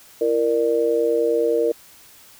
sine tone with amplitude modulation, 466.2 Hz, A#4, in tune, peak -12 dBFS, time 0.21-1.72 s, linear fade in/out 5 ms, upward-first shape sine, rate 130 Hz, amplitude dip 95%, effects white hiss -48 dBFS RMS until 2.39 s

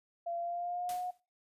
sine tone with pitch glide, 685 to 724.1 Hz, F5 to F#5, -34 to -38 cents, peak -34 dBFS, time 0.26-1.11 s, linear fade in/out 10 ms, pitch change +96 cents, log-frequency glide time 0.38-0.99 s
white noise with exponential decay, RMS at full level -43 dBFS, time 0.89-1.2 s, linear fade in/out 2 ms, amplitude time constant 67 ms
effects noise-tail reverb RT60 0.3 s tail -22 dB re dry + resampled to 32000 Hz

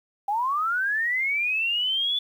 sine linear sweep, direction up, 784 to 3476 Hz, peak -22 dBFS, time 0.28-2.19 s, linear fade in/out 5 ms, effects 9-bit

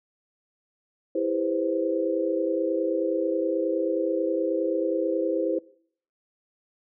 sine chord, C major seventh, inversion first, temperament equal with one note detuned, 329.6 / 402.3 / 493.9 / 523.3 Hz, E4 / G4 / B4 / C5, 0 / +45 / 0 / 0 cents, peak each -27 / -30 / -32 / -27 dBFS, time 1.15-5.59 s, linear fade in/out 5 ms, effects noise-tail reverb RT60 0.6 s tail -22 dB re dry

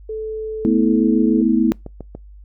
sine tone with pitch glide, 436.5 to 430.7 Hz, A4 to A4, -14 to -37 cents, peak -23 dBFS, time 0.09-1.42 s, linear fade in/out 5 ms, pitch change -23 cents, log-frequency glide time 0.71-1.16 s
sine chord, A suspended second, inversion none, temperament equal with one note detuned, 220 / 246.9 / 322.7 Hz, A3 / B3 / E4, 0 / 0 / -37 cents, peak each -17 dBFS, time 0.65-1.72 s, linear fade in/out 0 ms
click train, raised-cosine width 2 ms, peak -18 dBFS, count 4, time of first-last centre 1.72-2.15 s, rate 6.97 Hz
effects noise-tail reverb RT60 0.2 s tail -26 dB re dry + added 50 Hz sine -38 dBFS peak until 2.44 s

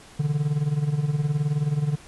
triangle tone with tremolo, 147.6 Hz, D3, 9 cents sharp, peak -16 dBFS, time 0.19-1.96 s, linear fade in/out 10 ms, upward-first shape sine, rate 19 Hz, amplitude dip 75%, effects pink hiss -48 dBFS RMS until 2.07 s + resampled to 24000 Hz

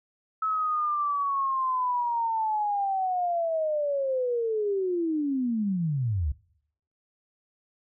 sine linear sweep, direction down, 1300 to 64.9 Hz, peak -24 dBFS, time 0.42-6.32 s, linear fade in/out 5 ms, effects noise-tail reverb RT60 0.7 s tail -23 dB re dry

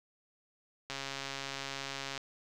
click train, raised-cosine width 0.2 ms, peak -21 dBFS, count 176, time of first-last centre 0.9-2.177 s, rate 137 Hz, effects none

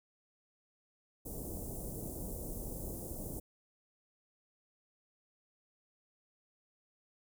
pink band-stop noise, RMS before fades -42 dBFS, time 1.25-3.4 s, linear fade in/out 10 ms, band 610 to 8500 Hz, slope 24 dB/octave, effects none

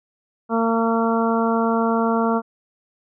harmonic tone, 227.9 Hz, A#3, 39 cents flat, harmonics 1 / 2 / 3 / 4 / 5 / 6, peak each -20 / -23 / -25 / -26 / -27 / -28 dBFS, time 0.49-2.42 s, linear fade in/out 50 ms, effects none

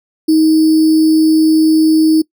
sine tone with sample-and-hold, 315.3 Hz, D#4, 23 cents sharp, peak -6 dBFS, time 0.28-2.22 s, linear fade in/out 10 ms, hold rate 4900 Hz, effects noise-tail reverb RT60 0.1 s tail -22 dB re dry

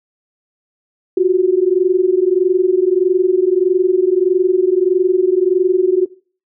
sine tone pair together, 357.4 / 379 Hz, F4 / F#4, +40 / +42 cents, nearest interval minor second, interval 102 cents, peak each -13 dBFS, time 1.17-6.06 s, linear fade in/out 5 ms, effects noise-tail reverb RT60 0.4 s tail -20 dB re dry

